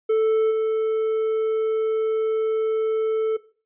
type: tone with level steps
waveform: triangle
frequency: 440 Hz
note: A4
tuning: in tune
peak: -14 / -17 dBFS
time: 0.09-3.37 s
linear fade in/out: 10 ms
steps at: 0.5 s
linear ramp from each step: 20 ms
effects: noise-tail reverb RT60 0.4 s tail -18 dB re dry + resampled to 8000 Hz